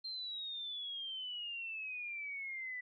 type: exponential sweep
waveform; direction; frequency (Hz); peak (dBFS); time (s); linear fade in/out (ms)
sine; down; 4186 to 1971; -40; 0.04-2.81; 10
effects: none